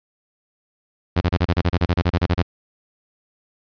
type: tone bursts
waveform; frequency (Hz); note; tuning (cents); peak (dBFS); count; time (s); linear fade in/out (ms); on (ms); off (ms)
sawtooth; 87.8; F2; +10; -11; 16; 1.16-2.426; 10; 51; 30
effects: resampled to 11025 Hz + 8-bit